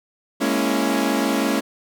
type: chord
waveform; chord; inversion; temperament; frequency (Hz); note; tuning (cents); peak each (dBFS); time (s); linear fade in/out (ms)
sawtooth; A# half-diminished seventh; third; equal with one note detuned; 207.7 / 233.1 / 277.2 / 334.2; G#3 / A#3 / C#4 / E4; 0 / 0 / 0 / +24; -21 / -21 / -18 / -22; 0.4-1.61; 20
effects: none